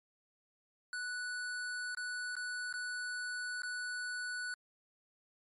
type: tone with dropouts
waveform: square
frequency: 1480 Hz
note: F#6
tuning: in tune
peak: -38 dBFS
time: 0.93-4.54 s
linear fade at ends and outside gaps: 1 ms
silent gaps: 1.948-1.972 / 2.354-2.366 / 2.727-2.739 / 3.62-3.633 s
effects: MP3 48 kbps